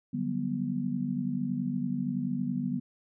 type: chord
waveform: sine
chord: G major seventh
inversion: second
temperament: just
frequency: 147 / 183.75 / 196 / 245 Hz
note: D3 / F#3 / G3 / B3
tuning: +2 / -12 / 0 / -14 cents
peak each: -36 / -36 / -35 / -31 dBFS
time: 0.13-2.8 s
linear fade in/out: 10 ms
effects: none